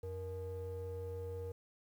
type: ring-modulated tone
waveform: triangle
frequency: 190.6 Hz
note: G3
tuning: 48 cents flat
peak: -35 dBFS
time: 0.03-1.52 s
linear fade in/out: 5 ms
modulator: 280 Hz
effects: 11-bit